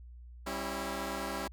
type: chord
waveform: 10% pulse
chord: C# diminished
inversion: second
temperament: equal with one note detuned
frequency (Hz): 196 / 271.5 / 329.6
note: G3 / C#4 / E4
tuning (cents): 0 / -36 / 0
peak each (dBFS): -31 / -31 / -32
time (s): 0.46-1.48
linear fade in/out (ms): 10
effects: added 60 Hz sine -47 dBFS peak until 1.52 s